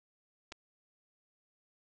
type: clicks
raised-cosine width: 0.2 ms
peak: -29 dBFS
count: 2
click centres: 0.52 / 0.523 s
effects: resampled to 22050 Hz